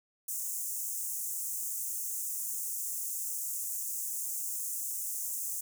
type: high-pass noise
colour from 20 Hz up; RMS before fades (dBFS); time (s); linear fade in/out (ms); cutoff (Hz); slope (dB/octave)
pink; -36; 0.28-5.61; 5; 6600; 48
effects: none